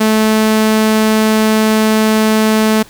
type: tone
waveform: sawtooth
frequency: 217.7 Hz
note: A3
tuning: 18 cents flat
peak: -5 dBFS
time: 0-2.83 s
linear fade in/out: 10 ms
effects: pink hiss -40 dBFS RMS until 2.89 s